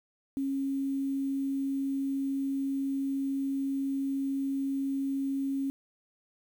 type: tone with quantisation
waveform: sine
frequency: 273 Hz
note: C#4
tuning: 26 cents flat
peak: -28 dBFS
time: 0.37-5.7 s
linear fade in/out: 0 ms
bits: 9
effects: none